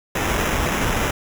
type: noise with sample-and-hold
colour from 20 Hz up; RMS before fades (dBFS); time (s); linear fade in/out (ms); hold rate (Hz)
pink; -21; 0.15-1.11; 5; 4410
effects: none